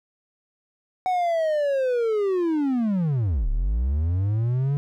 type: linear two-way sweep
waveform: triangle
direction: down then up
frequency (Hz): 749 to 32.7 to 145.2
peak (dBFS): -18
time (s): 1.06-4.77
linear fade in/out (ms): 0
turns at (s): 3.49
effects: none